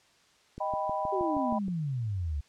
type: click train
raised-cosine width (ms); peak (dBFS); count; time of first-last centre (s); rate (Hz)
3; -28; 8; 0.58-1.682; 6.35
type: chord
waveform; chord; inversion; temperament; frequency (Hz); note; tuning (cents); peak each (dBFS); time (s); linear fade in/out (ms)
sine; Eb augmented; none; equal; 622.3 / 784 / 987.8; Eb5 / G5 / B5; 0 / 0 / 0; -33; 0.6-1.59; 10
type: exponential sweep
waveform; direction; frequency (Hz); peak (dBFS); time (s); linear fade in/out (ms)
sine; down; 403.1 to 68.2; -29; 1.12-2.41; 10
effects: white hiss -63 dBFS RMS until 2.48 s + low-pass 6000 Hz 12 dB/octave